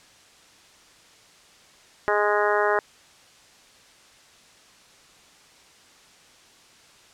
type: harmonic tone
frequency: 207.7 Hz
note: G#3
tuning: in tune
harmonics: 2 / 3 / 4 / 5 / 6 / 7 / 8 / 9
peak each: -24 / -26 / -27 / -28 / -29 / -29 / -30 / -31 dBFS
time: 2.08-2.79 s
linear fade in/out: 0 ms
effects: white hiss -53 dBFS RMS until 7.13 s + low-pass 7000 Hz 12 dB/octave